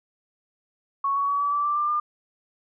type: tone with pitch steps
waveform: sine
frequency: 1108.7 / 1121.6 / 1134.6 / 1147.8 / 1161.1 / 1174.6 / 1188.3 / 1202.1 Hz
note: C#6 / C#6 / C#6 / D6 / D6 / D6 / D6 / D6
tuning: 0 / +20 / +40 / -40 / -20 / 0 / +20 / +40 cents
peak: -21 dBFS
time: 1.04-2 s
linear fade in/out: 5 ms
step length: 120 ms
effects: none